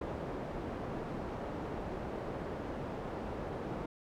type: low-pass noise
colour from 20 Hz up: white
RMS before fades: -40 dBFS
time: 0.01-3.86 s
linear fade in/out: 5 ms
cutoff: 600 Hz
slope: 12 dB/octave
effects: none

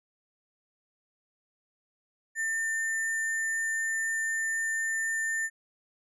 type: tone with sample-and-hold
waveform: sine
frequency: 1799 Hz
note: A6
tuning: 38 cents sharp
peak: -27 dBFS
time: 2.35-5.5 s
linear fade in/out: 50 ms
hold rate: 8820 Hz
effects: resampled to 24000 Hz

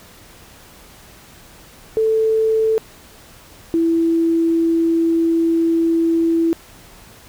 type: tone pair in turn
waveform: sine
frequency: 441.7 / 330.9 Hz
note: A4 / E4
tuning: +7 / +7 cents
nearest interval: perfect fourth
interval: 500 cents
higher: first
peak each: -13 dBFS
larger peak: neither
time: 1.97-2.78 / 3.74-6.53 s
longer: second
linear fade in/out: 0 ms
effects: pink hiss -44 dBFS RMS until 7.28 s

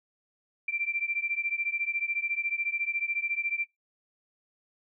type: beating tone pair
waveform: sine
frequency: 2349 / 2363 Hz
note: D7 / D7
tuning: 0 / +10 cents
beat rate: 14 Hz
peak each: -31 dBFS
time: 0.68-3.65 s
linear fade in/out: 5 ms
effects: noise-tail reverb RT60 0.2 s tail -25 dB re dry

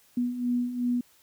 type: beating tone pair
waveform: sine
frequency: 242.3 / 245 Hz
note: B3 / B3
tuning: -33 / -14 cents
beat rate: 2.7 Hz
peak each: -32 / -26 dBFS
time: 0.17-1.01 s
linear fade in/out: 5 ms
effects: white hiss -61 dBFS RMS until 1.22 s

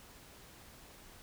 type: silence
effects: pink hiss -56 dBFS RMS until 1.22 s

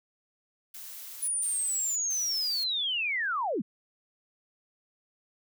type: noise bursts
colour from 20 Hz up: blue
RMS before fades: -43 dBFS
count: 3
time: 0.74-2.64 s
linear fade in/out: 5 ms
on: 540 ms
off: 140 ms
type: linear sweep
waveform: sine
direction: down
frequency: 9956 to 161.5 Hz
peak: -27 dBFS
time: 1.22-3.62 s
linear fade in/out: 10 ms
effects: none

